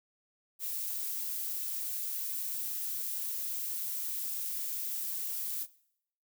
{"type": "noise", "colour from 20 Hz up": "violet", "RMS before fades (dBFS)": -36, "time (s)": [0.59, 5.67], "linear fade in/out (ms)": 50, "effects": ["noise-tail reverb RT60 0.7 s tail -20 dB re dry"]}